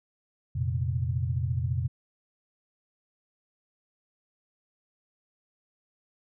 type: chord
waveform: sine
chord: F suspended fourth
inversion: none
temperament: just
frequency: 87.31 / 116.41 / 130.96 Hz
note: F2 / Bb2 / C3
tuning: 0 / -2 / +2 cents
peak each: -30 dBFS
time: 0.55-1.88 s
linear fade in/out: 10 ms
effects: none